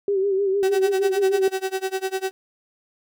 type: tone with vibrato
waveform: sine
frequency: 392 Hz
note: G4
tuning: in tune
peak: -18 dBFS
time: 0.08-1.48 s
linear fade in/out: 2 ms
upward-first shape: sine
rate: 6.5 Hz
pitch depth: 61 cents each way
type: tone with tremolo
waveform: 35% pulse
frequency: 380.9 Hz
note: G4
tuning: 50 cents flat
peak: -19 dBFS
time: 0.63-2.31 s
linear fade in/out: 0 ms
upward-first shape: sine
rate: 10 Hz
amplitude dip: 95%
effects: none